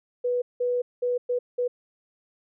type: tone bursts at uneven times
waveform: sine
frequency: 491.2 Hz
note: B4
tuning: 9 cents flat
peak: -22 dBFS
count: 5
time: 0.24-0.42 / 0.6-0.82 / 1.02-1.18 / 1.29-1.39 / 1.58-1.68 s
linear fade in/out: 10 ms
effects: none